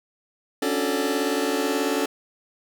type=chord; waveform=sawtooth; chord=D major seventh; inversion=third; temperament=just; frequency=275.3 / 293.7 / 367.1 / 440.5 Hz; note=C#4 / D4 / F#4 / A4; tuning=-12 / 0 / -14 / +2 cents; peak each=-23 / -24 / -25 / -22 dBFS; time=0.62-2.06 s; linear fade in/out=5 ms; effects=none